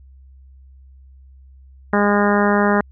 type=harmonic tone; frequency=204.5 Hz; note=G#3; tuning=26 cents flat; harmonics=1 / 2 / 3 / 4 / 5 / 6 / 7 / 8 / 9; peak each=-17 / -20 / -22 / -23 / -24 / -25 / -25 / -26 / -27 dBFS; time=1.93-2.81 s; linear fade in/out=2 ms; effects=added 66 Hz sine -42 dBFS peak until 2.91 s